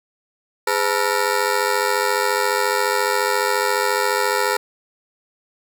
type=ring-modulated tone; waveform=15% pulse; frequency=460 Hz; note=A#4; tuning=23 cents flat; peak=-8 dBFS; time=0.67-4.57 s; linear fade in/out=5 ms; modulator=47.2 Hz; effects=none